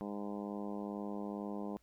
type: harmonic tone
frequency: 102.2 Hz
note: G#2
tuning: 27 cents flat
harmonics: 2 / 3 / 4 / 5 / 6 / 7 / 8 / 9 / 10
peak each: -41 / -45 / -47 / -49 / -51 / -52 / -53 / -54 / -55 dBFS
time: 0.01-1.77 s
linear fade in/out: 0 ms
effects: added 56 Hz sine -70 dBFS peak until 1.82 s + pink hiss -74 dBFS RMS until 1.82 s